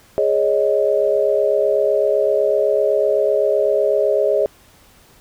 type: chord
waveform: sine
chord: Ab suspended fourth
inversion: none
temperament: equal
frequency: 415.3 / 554.4 / 622.3 Hz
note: Ab4 / Db5 / Eb5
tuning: 0 / 0 / 0 cents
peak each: -18 dBFS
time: 0.18-4.46 s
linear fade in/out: 0 ms
effects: pink hiss -50 dBFS RMS until 5.2 s